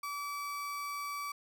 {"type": "tone", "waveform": "35% pulse", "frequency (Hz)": 1151, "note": "D6", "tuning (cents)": -35, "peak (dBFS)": -35, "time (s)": [0.03, 1.32], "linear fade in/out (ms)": 5, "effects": []}